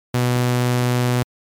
sawtooth tone, 123.47 Hz, B2, in tune, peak -12 dBFS, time 0.14-1.23 s, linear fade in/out 5 ms, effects MP3 96 kbps

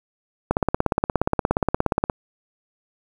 click train, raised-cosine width 1 ms, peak -4 dBFS, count 28, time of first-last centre 0.51-2.098 s, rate 17 Hz, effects 7-bit

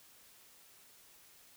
silence, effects white hiss -61 dBFS RMS until 1.56 s

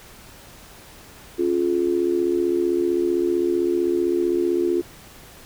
sine tone with amplitude modulation, 350 Hz, F4, 4 cents sharp, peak -14 dBFS, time 1.38-4.82 s, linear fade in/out 20 ms, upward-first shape sine, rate 75.6 Hz, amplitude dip 85%, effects pink hiss -45 dBFS RMS until 5.45 s

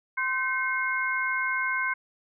sine tone cluster, 1039 / 1540 / 2154 Hz, C6 / G6 / C7, -12 / -31 / +50 cents, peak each -31 / -28 / -29 dBFS, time 0.17-1.94 s, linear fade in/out 10 ms, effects none

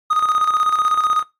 triangle tone with tremolo, 1244.5 Hz, D#6, in tune, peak -11 dBFS, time 0.1-1.23 s, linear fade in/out 10 ms, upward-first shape square, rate 16 Hz, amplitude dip 55%, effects noise-tail reverb RT60 0.2 s tail -18 dB re dry + AAC 64 kbps

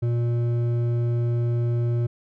sine tone with hard clipping, 118.9 Hz, A#2, 35 cents sharp, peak -22 dBFS, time 0.02-2.07 s, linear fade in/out 10 ms, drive 8 dB, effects none

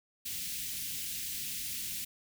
white band-stop noise, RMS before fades -38 dBFS, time 0.25-2.05 s, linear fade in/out 10 ms, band 260 to 2200 Hz, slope 24 dB/octave, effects none

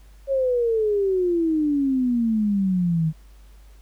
sine exponential sweep, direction down, 554.4 to 154.9 Hz, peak -18 dBFS, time 0.27-3.13 s, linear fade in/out 50 ms, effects added 50 Hz sine -45 dBFS peak until 3.81 s + pink hiss -59 dBFS RMS until 3.81 s

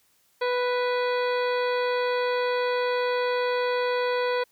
harmonic tone with a mistuned harmonic, 493.9 Hz, B4, in tune, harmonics 1 / 2 / 3 / 4 / 5 / 7 / 8 / 9, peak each -24 / -30 / -34 / -36 / -38 / -41 / -42 / -43 dBFS, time 0.41-4.44 s, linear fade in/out 10 ms, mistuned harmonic 7, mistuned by -52 cents, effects white hiss -65 dBFS RMS until 4.51 s

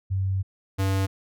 sine / square tone pair in turn, 95.7 / 96.53 Hz, G2 / G2, -41 / -26 cents, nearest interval unison, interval 15 cents, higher second, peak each -22 dBFS, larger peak neither, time 0.1-0.43 / 0.78-1.07 s, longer first, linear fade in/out 20 ms, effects none

